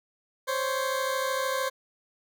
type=tone pair together; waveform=20% pulse; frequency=523.3 / 556.5 Hz; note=C5 / C#5; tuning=0 / +7 cents; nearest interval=minor second; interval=107 cents; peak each=-23 / -27 dBFS; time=0.47-1.7 s; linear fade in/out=20 ms; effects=none